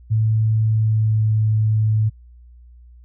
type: tone with pitch glide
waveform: sine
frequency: 110 to 108.61 Hz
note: A2 to A2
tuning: 0 to -22 cents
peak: -14 dBFS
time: 0.1-2.1 s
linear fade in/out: 20 ms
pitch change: -22 cents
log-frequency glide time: 0.65-1.31 s
effects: added 60 Hz sine -42 dBFS peak until 3.04 s